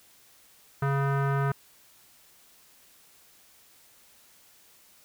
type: tone with low-pass filter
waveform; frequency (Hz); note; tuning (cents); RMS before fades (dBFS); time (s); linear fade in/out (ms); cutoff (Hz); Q
square; 138.59; C#3; 0; -26; 0.82-1.52; 5; 1400; 3.1
effects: white hiss -58 dBFS RMS until 5.04 s